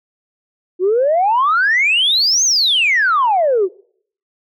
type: exponential two-way sweep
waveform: sine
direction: up then down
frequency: 349.2 to 6550 to 349.2 Hz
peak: -10 dBFS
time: 0.79-3.69 s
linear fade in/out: 50 ms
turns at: 2.44 s
effects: noise-tail reverb RT60 0.6 s tail -24 dB re dry + tanh soft clip ceiling -7 dBFS